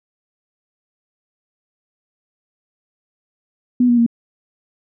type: tone with pitch steps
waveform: sine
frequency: 246.9 / 240.1 / 233.6 Hz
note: B3 / B3 / A#3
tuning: 0 / -49 / +4 cents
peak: -10 dBFS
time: 3.8-4.064 s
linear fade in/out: 5 ms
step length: 88 ms
effects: none